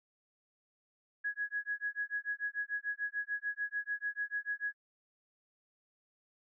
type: tone with tremolo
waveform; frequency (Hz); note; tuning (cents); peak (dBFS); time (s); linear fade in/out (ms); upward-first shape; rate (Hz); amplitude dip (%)
sine; 1669; G#6; +8; -31; 1.24-4.74; 10; sine; 6.8; 100
effects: none